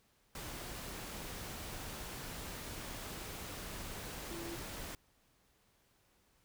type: tone in noise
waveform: sine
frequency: 338 Hz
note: E4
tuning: 43 cents sharp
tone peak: -44 dBFS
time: 4.31-4.56 s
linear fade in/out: 2 ms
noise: pink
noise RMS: -45 dBFS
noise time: 0.35-4.95 s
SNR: -2 dB
effects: pink hiss -72 dBFS RMS until 6.44 s